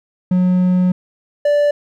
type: tone pair in turn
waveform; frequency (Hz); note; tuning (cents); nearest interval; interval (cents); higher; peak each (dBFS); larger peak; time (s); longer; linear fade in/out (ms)
triangle; 181.9 / 583.9; F#3 / D5; -29 / -10; octave + minor sixth; 2019; second; -9; neither; 0.31-0.92 / 1.45-1.71; first; 5
effects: none